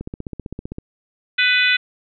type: click train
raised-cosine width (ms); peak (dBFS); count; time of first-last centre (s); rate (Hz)
3; -16; 13; 0.01-0.784; 15.5
type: harmonic tone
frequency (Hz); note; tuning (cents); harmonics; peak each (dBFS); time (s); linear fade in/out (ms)
497.7; B4; +13; 3 / 4 / 5 / 6 / 7 / 8; -19 / -20 / -18 / -26 / -22 / -27; 1.38-1.77; 10
effects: none